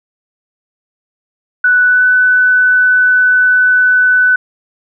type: tone with pitch glide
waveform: sine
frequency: 1484 to 1498.6 Hz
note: F#6 to F#6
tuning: +5 to +22 cents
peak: -6 dBFS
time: 1.64-4.36 s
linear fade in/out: 5 ms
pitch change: +17 cents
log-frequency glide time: 1.85-2.04 s
effects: none